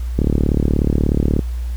click train, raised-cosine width 3 ms, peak -3 dBFS, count 45, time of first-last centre 0.19-1.392 s, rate 36.6 Hz, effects added 60 Hz sine -20 dBFS peak until 1.76 s + pink hiss -45 dBFS RMS until 1.76 s

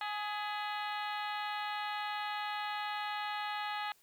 harmonic tone with a mistuned harmonic, 418.6 Hz, G#4, 14 cents sharp, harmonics 2 / 3 / 4 / 5 / 6 / 7 / 8 / 9 / 10, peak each -38 / -42 / -44 / -46 / -48 / -49 / -50 / -51 / -52 dBFS, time 0.01-3.92 s, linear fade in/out 2 ms, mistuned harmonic 5, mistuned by -63 cents, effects white hiss -67 dBFS RMS until 4.02 s

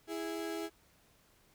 35% pulse tone pair together, 329.6 / 413.1 Hz, E4 / G#4, 0 / -9 cents, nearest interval major third, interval 391 cents, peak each -37 / -39 dBFS, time 0.07-0.7 s, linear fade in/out 50 ms, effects pink hiss -67 dBFS RMS until 1.54 s

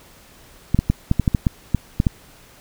clicks, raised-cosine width 5 ms, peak -3 dBFS, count 11, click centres 0.746 / 0.79 / 0.9 / 1.114 / 1.197 / 1.278 / 1.348 / 1.468 / 1.747 / 2.001 / 2.068 s, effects pink hiss -48 dBFS RMS until 2.6 s

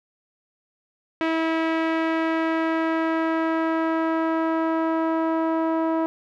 sawtooth tone with low-pass filter sweep, 324.2 Hz, E4, 29 cents flat, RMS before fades -23 dBFS, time 1.21-6.06 s, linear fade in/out 0 ms, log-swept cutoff 2400 to 1000 Hz, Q 1.4, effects none

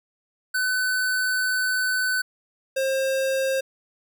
square tone pair in turn, 1508 / 533.2 Hz, F#6 / C5, +32 / +33 cents, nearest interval octave + tritone, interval 1799 cents, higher first, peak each -22 dBFS, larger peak neither, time 0.54-2.22 / 2.76-3.61 s, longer first, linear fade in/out 10 ms, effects none

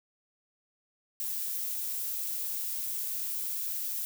violet noise, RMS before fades -34 dBFS, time 1.2-4.05 s, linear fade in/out 0 ms, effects none

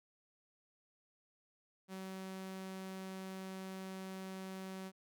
sawtooth tone, 189.6 Hz, F#3, 43 cents sharp, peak -40 dBFS, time 1.88-4.92 s, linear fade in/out 50 ms, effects none

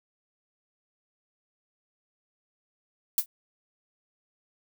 violet noise with exponential decay, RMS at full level -18 dBFS, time 3.18-3.26 s, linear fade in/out 2 ms, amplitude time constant 17 ms, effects none

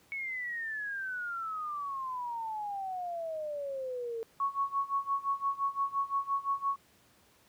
sine exponential sweep, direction down, 2222 to 448.3 Hz, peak -34 dBFS, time 0.12-4.23 s, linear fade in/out 0 ms
sine tone with tremolo, 1108.7 Hz, C#6, in tune, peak -26 dBFS, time 4.4-6.76 s, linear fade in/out 2 ms, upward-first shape sine, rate 5.8 Hz, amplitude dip 90%
effects pink hiss -64 dBFS RMS until 7.48 s + high-pass 80 Hz 12 dB/octave

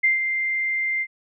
sine tone with ADSR envelope, 2093 Hz, C7, in tune, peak -14 dBFS, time 0.03-1.07 s, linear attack 14 ms, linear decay 140 ms, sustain -7 dB, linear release 57 ms, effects none

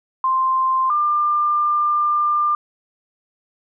sine tone pair in turn, 1046.5 / 1195.7 Hz, C6 / D6, 0 / +31 cents, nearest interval major second, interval 231 cents, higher second, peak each -15 dBFS, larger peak neither, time 0.24-0.9 / 0.9-2.55 s, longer second, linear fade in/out 2 ms, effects none

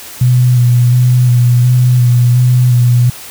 sine tone with vibrato, 123.47 Hz, B2, in tune, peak -5 dBFS, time 0.21-3.1 s, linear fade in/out 5 ms, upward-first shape square, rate 1.4 Hz, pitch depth 21 cents each way, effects white hiss -30 dBFS RMS until 3.3 s

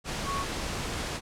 sine tone in noise, 1108.7 Hz, C#6, in tune, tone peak -30 dBFS, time 0.24-0.46 s, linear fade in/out 50 ms, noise pink, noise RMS -33 dBFS, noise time 0.04-1.21 s, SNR 0 dB, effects low-pass 8000 Hz 12 dB/octave

